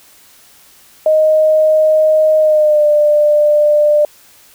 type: tone with pitch glide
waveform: sine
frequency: 622.3 to 595.9 Hz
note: D#5 to D5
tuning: 0 to +25 cents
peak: -7 dBFS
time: 1.06-4.05 s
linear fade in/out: 2 ms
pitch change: -75 cents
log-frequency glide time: 2.39-2.86 s
effects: white hiss -45 dBFS RMS until 4.54 s